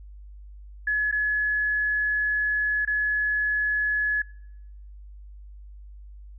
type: tone with dropouts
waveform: sine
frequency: 1700 Hz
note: G#6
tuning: 40 cents sharp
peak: -21 dBFS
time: 0.87-4.22 s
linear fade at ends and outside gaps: 5 ms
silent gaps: 1.114-1.124 / 2.851-2.874 s
effects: noise-tail reverb RT60 0.8 s tail -24 dB re dry + added 50 Hz sine -41 dBFS peak until 6.38 s